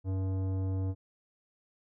triangle tone with tanh clipping, 95 Hz, F#2, 46 cents sharp, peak -31 dBFS, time 0.04-0.95 s, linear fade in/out 50 ms, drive 18 dB, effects none

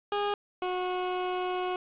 20% pulse tone pair in turn, 409.4 / 364.7 Hz, G#4 / F#4, -25 / -25 cents, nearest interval major second, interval 200 cents, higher first, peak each -22 / -24 dBFS, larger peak first, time 0.12-0.34 / 0.62-1.76 s, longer second, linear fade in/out 2 ms, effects resampled to 8000 Hz + 8-bit

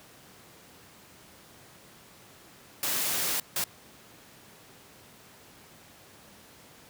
white noise bursts at uneven times, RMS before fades -29 dBFS, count 2, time 2.83-3.4 / 3.56-3.64 s, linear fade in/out 2 ms, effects pink hiss -53 dBFS RMS until 6.89 s + high-pass 100 Hz 12 dB/octave

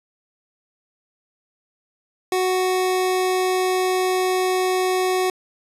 square tone pair together, 370 / 741.2 Hz, F#4 / F#5, 0 / +3 cents, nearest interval octave, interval 1203 cents, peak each -20 / -25 dBFS, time 2.32-5.3 s, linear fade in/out 2 ms, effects resampled to 32000 Hz

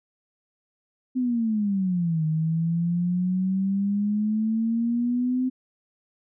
sine exponential two-way sweep, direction down then up, 258.5 to 155.56 to 258.5 Hz, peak -21 dBFS, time 1.15-5.5 s, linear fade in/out 20 ms, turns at 2.25 s, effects none

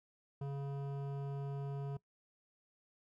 triangle tone with hard clipping, 139.6 Hz, C#3, 13 cents sharp, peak -40 dBFS, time 0.41-1.97 s, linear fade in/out 5 ms, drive 17 dB, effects noise-tail reverb RT60 0.1 s tail -21 dB re dry

